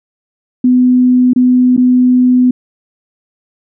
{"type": "tone with dropouts", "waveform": "sine", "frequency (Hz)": 250.8, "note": "B3", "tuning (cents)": 27, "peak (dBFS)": -5, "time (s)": [0.64, 2.51], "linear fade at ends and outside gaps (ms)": 5, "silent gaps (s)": [[1.334, 1.36], [1.766, 1.776]], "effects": []}